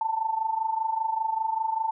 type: tone with amplitude modulation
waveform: sine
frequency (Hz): 888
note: A5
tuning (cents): +16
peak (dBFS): -21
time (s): 0.01-1.91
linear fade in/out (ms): 2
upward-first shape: sine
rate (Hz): 25.1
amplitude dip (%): 75
effects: none